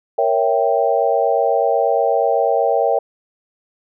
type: chord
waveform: sine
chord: A# diminished seventh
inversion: none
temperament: equal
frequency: 466.2 / 554.4 / 659.3 / 784 Hz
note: A#4 / C#5 / E5 / G5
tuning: 0 / 0 / 0 / 0 cents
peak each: -19 dBFS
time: 0.18-2.99 s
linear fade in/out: 5 ms
effects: none